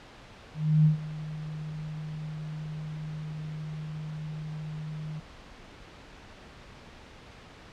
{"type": "tone with ADSR envelope", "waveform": "sine", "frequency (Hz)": 154.2, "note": "D#3", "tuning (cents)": -15, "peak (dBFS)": -16, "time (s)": [0.54, 5.2], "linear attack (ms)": 310, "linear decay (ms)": 120, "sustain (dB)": -18, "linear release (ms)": 6, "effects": ["pink hiss -49 dBFS RMS until 7.72 s", "low-pass 4000 Hz 12 dB/octave"]}